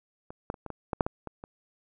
clicks, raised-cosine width 1 ms, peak -27 / -16 / -30 / -24 / -22 / -15 / -8 / -15 / -23 / -27 dBFS, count 10, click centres 0.305 / 0.501 / 0.542 / 0.663 / 0.703 / 0.932 / 1.008 / 1.065 / 1.273 / 1.439 s, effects none

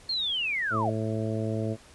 sine linear sweep, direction down, 4320 to 587.3 Hz, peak -26 dBFS, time 0.09-0.9 s, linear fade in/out 5 ms
harmonic tone, 110 Hz, A2, in tune, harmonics 1 / 2 / 3 / 4 / 5 / 6, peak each -30 / -33 / -35 / -36 / -37 / -38 dBFS, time 0.7-1.77 s, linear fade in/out 50 ms
effects pink hiss -53 dBFS RMS until 1.94 s + resampled to 24000 Hz

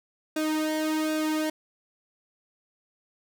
sawtooth tone with flanger, 310.9 Hz, D#4, 1 cent flat, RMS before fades -27 dBFS, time 0.36-1.5 s, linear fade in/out 5 ms, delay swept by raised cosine 0.96 to 2.46 ms, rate 1.3 Hz, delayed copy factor -0.75, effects none

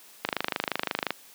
click train, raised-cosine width 0.3 ms, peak -9 dBFS, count 23, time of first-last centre 0.25-1.106 s, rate 25.7 Hz, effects white hiss -52 dBFS RMS until 1.34 s + high-pass 200 Hz 12 dB/octave

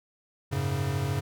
square chord, F# suspended second, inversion none, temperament equal with one note detuned, 92.5 / 105.82 / 138.59 Hz, F#2 / G#2 / C#3, 0 / +33 / 0 cents, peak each -33 / -33 / -30 dBFS, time 0.51-1.21 s, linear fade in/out 20 ms, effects none

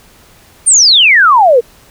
sine exponential sweep, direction down, 9340 to 447.1 Hz, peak -3 dBFS, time 0.66-1.61 s, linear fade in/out 20 ms, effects pink hiss -43 dBFS RMS until 1.9 s

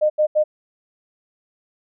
sine tone bursts, 610 Hz, D#5, 34 cents flat, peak -13 dBFS, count 3, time 0.01-0.44 s, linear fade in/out 20 ms, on 90 ms, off 80 ms, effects none

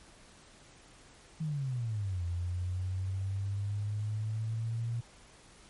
sine exponential two-way sweep, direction down then up, 162.1 to 86.2 to 118 Hz, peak -31 dBFS, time 1.4-5.01 s, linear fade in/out 10 ms, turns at 2.24 s, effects pink hiss -57 dBFS RMS until 5.69 s + MP3 48 kbps

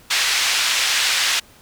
pink band-pass noise, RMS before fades -19 dBFS, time 0.1-1.4 s, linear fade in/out 10 ms, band 2000 to 6100 Hz, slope 12 dB/octave, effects pink hiss -49 dBFS RMS until 1.61 s

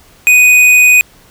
sine tone with tanh clipping, 2488 Hz, D#7, 1 cent flat, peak -5 dBFS, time 0.27-1.01 s, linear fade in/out 0 ms, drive 13 dB, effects pink hiss -44 dBFS RMS until 1.3 s

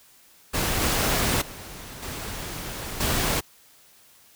pink noise with level steps, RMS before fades -25 / -23 / -40 / -34 / -24 dBFS, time 0.53-3.41 s, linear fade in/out 20 ms, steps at 0.81 / 1.41 / 2.02 / 3 s, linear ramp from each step 10 ms, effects white hiss -55 dBFS RMS until 4.35 s

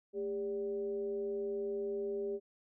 sine tone with frequency modulation, 400.9 Hz, G4, 39 cents sharp, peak -34 dBFS, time 0.13-2.4 s, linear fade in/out 50 ms, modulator 179 Hz, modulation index 0.46, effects none

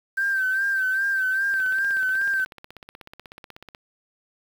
sine tone with vibrato, 1559 Hz, G6, 10 cents flat, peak -20 dBFS, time 0.17-2.45 s, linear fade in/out 10 ms, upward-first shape sine, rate 2.5 Hz, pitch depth 46 cents each way
click train, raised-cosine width 0.3 ms, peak -25 dBFS, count 37, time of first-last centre 1.54-3.749 s, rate 16.3 Hz
effects 7-bit

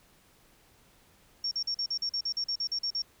sine tone bursts, 5510 Hz, F8, 24 cents flat, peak -28 dBFS, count 14, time 1.44-3.021 s, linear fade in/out 5 ms, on 73 ms, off 43 ms, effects pink hiss -62 dBFS RMS until 3.2 s

